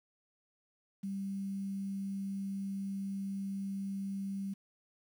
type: tone with quantisation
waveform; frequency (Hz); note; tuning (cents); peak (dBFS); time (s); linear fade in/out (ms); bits
sine; 196; G3; 0; -35; 1.03-4.54; 10; 10
effects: none